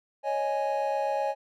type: chord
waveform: triangle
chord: C# suspended second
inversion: none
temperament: equal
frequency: 554.4 / 622.3 / 830.6 Hz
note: C#5 / D#5 / G#5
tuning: 0 / 0 / 0 cents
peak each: -28 / -30 / -27 dBFS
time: 0.23-1.35 s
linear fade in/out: 50 ms
effects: none